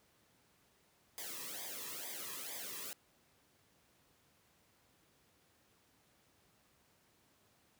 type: noise with flanger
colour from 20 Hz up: white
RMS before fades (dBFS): -45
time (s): 1.18-2.93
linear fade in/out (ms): 0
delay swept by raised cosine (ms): 0.71 to 1.39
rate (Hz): 2.2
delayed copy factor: -0.8
effects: pink hiss -71 dBFS RMS until 7.79 s + high-pass 80 Hz 12 dB/octave